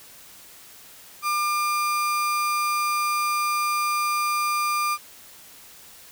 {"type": "tone", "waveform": "35% pulse", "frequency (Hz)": 1200, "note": "D6", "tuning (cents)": 37, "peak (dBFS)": -20, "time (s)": [1.22, 4.98], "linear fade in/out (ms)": 50, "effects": ["white hiss -47 dBFS RMS until 6.11 s"]}